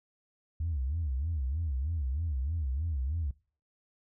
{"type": "tone with vibrato", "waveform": "sine", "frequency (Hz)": 73.42, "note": "D2", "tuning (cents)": 0, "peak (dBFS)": -28, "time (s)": [0.6, 3.31], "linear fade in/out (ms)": 5, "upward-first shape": "sine", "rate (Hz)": 3.2, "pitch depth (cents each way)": 250, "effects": ["noise-tail reverb RT60 0.4 s tail -23 dB re dry", "tanh soft clip ceiling -25 dBFS"]}